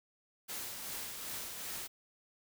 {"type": "noise with tremolo", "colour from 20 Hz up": "white", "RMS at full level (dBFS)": -41, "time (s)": [0.48, 1.88], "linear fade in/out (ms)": 20, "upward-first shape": "sine", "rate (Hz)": 2.6, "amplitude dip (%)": 35, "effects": []}